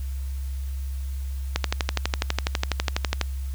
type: click train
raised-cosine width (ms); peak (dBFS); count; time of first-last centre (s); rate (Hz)
0.2; -5; 21; 1.56-3.213; 12.1
effects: added 67 Hz sine -27 dBFS peak until 3.54 s + white hiss -50 dBFS RMS until 3.54 s